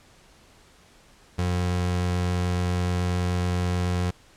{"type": "tone", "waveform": "30% pulse", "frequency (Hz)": 89.3, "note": "F2", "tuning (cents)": 39, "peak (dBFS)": -20, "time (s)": [1.38, 4.11], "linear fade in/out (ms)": 10, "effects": ["pink hiss -55 dBFS RMS until 4.36 s", "low-pass 9000 Hz 12 dB/octave"]}